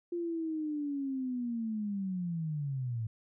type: linear sweep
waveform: sine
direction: down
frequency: 349.4 to 108.5 Hz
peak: -32 dBFS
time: 0.12-3.07 s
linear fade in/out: 5 ms
effects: none